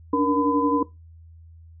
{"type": "tone cluster", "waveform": "sine", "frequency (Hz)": [286.6, 297.9, 472, 1008], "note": ["D4", "D4", "A#4", "B5"], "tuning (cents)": [-42, 25, 22, 35], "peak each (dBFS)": [-21, -25, -25, -24], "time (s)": [0.13, 0.83], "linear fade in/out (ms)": 5, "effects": ["noise-tail reverb RT60 0.2 s tail -18 dB re dry", "added 82 Hz sine -44 dBFS peak until 1.8 s"]}